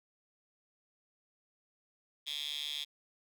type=tone with high-pass filter; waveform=10% pulse; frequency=146.83 Hz; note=D3; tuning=in tune; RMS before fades=-39 dBFS; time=2.26-2.85 s; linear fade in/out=20 ms; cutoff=3300 Hz; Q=9.2; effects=none